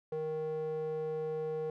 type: tone with band-pass filter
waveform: square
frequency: 156.3 Hz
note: D#3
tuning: 8 cents sharp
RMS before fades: -36 dBFS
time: 0.12-1.7 s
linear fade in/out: 2 ms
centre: 500 Hz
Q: 4.1
effects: none